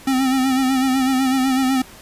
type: tone with vibrato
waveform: square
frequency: 262.5 Hz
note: C4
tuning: 6 cents sharp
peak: -16 dBFS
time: 0.07-1.82 s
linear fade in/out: 5 ms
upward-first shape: sine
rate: 8 Hz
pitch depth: 49 cents each way
effects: pink hiss -42 dBFS RMS until 2.01 s + resampled to 32000 Hz